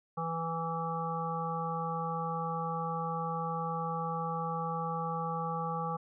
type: harmonic tone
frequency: 164.81 Hz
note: E3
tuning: in tune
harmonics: 1 / 3 / 5 / 7 / 8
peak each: -37 / -40 / -37 / -37 / -45 dBFS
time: 0.17-5.97 s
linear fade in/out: 10 ms
effects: none